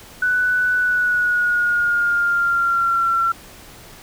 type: tone with pitch glide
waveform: sine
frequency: 1489 to 1357.6 Hz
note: F#6 to F6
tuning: +11 to -49 cents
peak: -15 dBFS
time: 0.22-3.32 s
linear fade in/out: 5 ms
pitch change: -160 cents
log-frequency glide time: 0.75-3.11 s
effects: pink hiss -42 dBFS RMS until 4.02 s